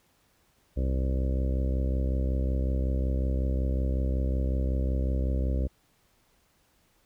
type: harmonic tone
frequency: 65.41 Hz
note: C2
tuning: in tune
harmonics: 1 / 2 / 3 / 4 / 5 / 6 / 7 / 8 / 9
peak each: -25 / -35 / -38 / -38 / -41 / -45 / -44 / -41 / -44 dBFS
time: 0.76-5.68 s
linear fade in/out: 20 ms
effects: pink hiss -67 dBFS RMS until 7.05 s